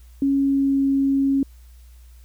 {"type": "tone with pitch glide", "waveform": "sine", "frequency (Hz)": [276.1, 273.7], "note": ["C#4", "C#4"], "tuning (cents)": [-7, -22], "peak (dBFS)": -16, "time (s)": [0.22, 1.43], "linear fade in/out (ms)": 2, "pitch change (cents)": -15, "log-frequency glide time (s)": [0.33, 0.85], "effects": ["added 60 Hz sine -43 dBFS peak until 2.24 s", "white hiss -59 dBFS RMS until 2.24 s"]}